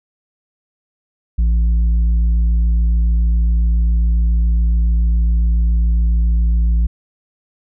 triangle tone with tanh clipping, 56.7 Hz, A#1, 47 cents flat, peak -12 dBFS, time 1.38-6.87 s, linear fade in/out 10 ms, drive 9 dB, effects none

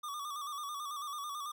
square tone with vibrato, 1169 Hz, D6, 8 cents flat, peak -39 dBFS, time 0.03-1.52 s, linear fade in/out 10 ms, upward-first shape square, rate 9.1 Hz, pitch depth 59 cents each way, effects none

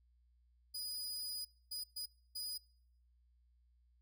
sawtooth tone bursts at uneven times, 4946 Hz, D#8, 11 cents flat, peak -38 dBFS, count 4, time 0.74-1.45 / 1.71-1.84 / 1.96-2.06 / 2.35-2.58 s, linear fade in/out 10 ms, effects noise-tail reverb RT60 0.8 s tail -26 dB re dry + added 60 Hz sine -68 dBFS peak until 4.01 s

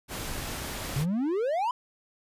pink noise, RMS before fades -35 dBFS, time 0.08-1.06 s, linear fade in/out 50 ms
triangle exponential sweep, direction up, 130.81 to 1026 Hz, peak -23 dBFS, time 0.96-1.71 s, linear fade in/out 2 ms
effects resampled to 32000 Hz

